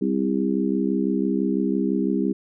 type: harmonic tone with a mistuned harmonic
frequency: 66 Hz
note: C2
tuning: 16 cents sharp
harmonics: 3 / 4 / 5 / 6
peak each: -24 / -24 / -26 / -28 dBFS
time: 0.01-2.33 s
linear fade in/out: 10 ms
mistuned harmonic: 6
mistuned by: +25 cents
effects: none